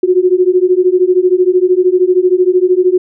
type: beating tone pair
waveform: sine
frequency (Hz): 358.7 / 371.7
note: F4 / F#4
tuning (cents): +46 / +8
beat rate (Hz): 13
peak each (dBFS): -10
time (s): 0.03-2.98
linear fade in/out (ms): 5
effects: none